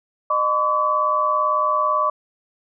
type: tone cluster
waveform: sine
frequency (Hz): 610 / 1022 / 1140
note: D#5 / C6 / C#6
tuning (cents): -34 / -41 / +48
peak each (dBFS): -24 / -24 / -18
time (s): 0.3-2.1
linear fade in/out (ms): 5
effects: none